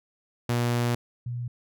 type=tone pair in turn; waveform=sawtooth / sine; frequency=120 / 121.11 Hz; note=B2 / B2; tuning=-49 / -33 cents; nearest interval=unison; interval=16 cents; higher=second; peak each=-19 / -29 dBFS; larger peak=first; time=0.49-0.95 / 1.26-1.48 s; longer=first; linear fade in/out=5 ms; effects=none